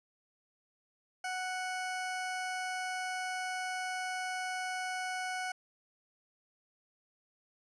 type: tone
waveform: 20% pulse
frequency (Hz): 740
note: F#5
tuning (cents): 0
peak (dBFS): -30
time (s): 1.24-5.52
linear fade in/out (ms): 5
effects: resampled to 22050 Hz